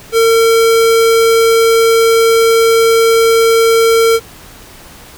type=tone; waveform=square; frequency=455 Hz; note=A#4; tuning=42 cents flat; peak=-7 dBFS; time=0.12-4.2 s; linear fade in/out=50 ms; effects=pink hiss -36 dBFS RMS until 5.17 s